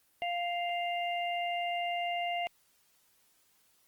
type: harmonic tone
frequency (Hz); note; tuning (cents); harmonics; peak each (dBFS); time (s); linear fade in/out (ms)
698.5; F5; 0; 1 / 3 / 4; -32 / -39 / -39; 0.22-2.47; 0
effects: white hiss -69 dBFS RMS until 3.87 s + Opus 24 kbps